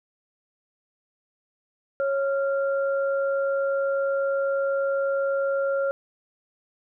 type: tone pair together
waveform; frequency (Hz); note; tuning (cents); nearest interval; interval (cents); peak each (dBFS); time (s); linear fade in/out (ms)
sine; 550 / 1385.9; C#5 / F6; -14 / -14; octave + major third; 1600; -22 / -31; 2-5.91; 0
effects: none